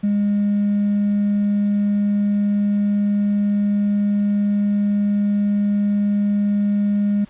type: tone with hard clipping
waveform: triangle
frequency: 204.5 Hz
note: G#3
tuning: 26 cents flat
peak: -15 dBFS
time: 0.03-7.25 s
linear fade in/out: 10 ms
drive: 2 dB
effects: pink hiss -51 dBFS RMS until 7.29 s + resampled to 8000 Hz